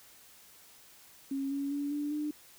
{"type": "tone with pitch steps", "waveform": "sine", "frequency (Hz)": [273.4, 279.6, 286, 292.5, 299.2], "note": ["C#4", "C#4", "D4", "D4", "D4"], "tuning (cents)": [-24, 15, -46, -7, 32], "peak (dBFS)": -31, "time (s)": [1.31, 2.31], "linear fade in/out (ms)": 5, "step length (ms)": 200, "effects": ["white hiss -57 dBFS RMS until 2.58 s"]}